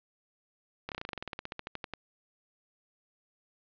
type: slowing click train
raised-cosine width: 0.3 ms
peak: -21 dBFS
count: 20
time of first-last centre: 0.89-1.937 s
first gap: 28 ms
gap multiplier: 1.07
effects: resampled to 11025 Hz + 8-bit